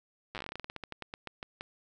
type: slowing click train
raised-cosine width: 0.3 ms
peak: -23 dBFS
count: 23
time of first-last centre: 0.35-1.609 s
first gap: 8 ms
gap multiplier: 1.16
effects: none